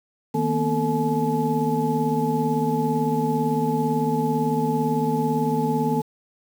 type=tone cluster; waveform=sine; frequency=156.8 / 232.7 / 250.6 / 443.5 / 854 Hz; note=D#3 / A#3 / B3 / A4 / G#5; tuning=+14 / -3 / +25 / +14 / +48 cents; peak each=-26 dBFS; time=0.34-6.02 s; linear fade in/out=10 ms; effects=7-bit